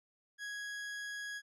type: tone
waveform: 40% pulse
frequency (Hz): 1661.2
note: G#6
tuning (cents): 0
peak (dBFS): -39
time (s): 0.38-1.42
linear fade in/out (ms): 50
effects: low-pass 9000 Hz 12 dB/octave